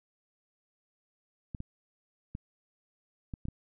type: clicks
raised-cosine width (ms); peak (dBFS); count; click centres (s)
5; -25; 6; 1.548 / 1.604 / 2.351 / 3.338 / 3.454 / 3.485
effects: none